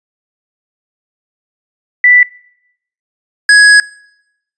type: tone pair in turn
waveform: sine / square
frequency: 1975.5 / 1669.4 Hz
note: B6 / G#6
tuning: 0 / +9 cents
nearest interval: minor third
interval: 291 cents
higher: first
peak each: -3 dBFS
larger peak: neither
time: 2.04-2.23 / 3.49-3.8 s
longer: second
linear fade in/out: 2 ms
effects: noise-tail reverb RT60 0.8 s tail -23 dB re dry + resampled to 22050 Hz